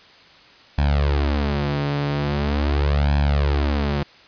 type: tone with flanger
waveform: sawtooth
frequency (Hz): 71.8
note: D2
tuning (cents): -39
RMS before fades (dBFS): -20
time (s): 0.78-4.03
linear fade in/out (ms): 0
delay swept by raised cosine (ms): 1.2 to 6.7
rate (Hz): 0.42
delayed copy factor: +1
effects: white hiss -48 dBFS RMS until 4.27 s + resampled to 11025 Hz